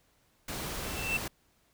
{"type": "noise", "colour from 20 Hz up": "pink", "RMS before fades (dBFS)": -37, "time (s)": [0.48, 1.28], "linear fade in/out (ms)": 5}
{"type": "tone with exponential growth", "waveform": "triangle", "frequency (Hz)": 2676, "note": "E7", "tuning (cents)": 25, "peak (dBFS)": -24, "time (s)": [0.71, 1.17], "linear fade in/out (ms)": 5, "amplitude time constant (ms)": 99}
{"effects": ["pink hiss -69 dBFS RMS until 1.73 s"]}